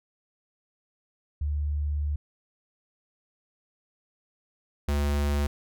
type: tone pair in turn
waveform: sine / square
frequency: 73.6 / 72.17 Hz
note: D2 / D2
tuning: +4 / -30 cents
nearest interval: unison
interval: 34 cents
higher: first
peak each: -25 / -24 dBFS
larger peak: second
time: 1.41-2.16 / 4.88-5.47 s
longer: first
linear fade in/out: 5 ms
effects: none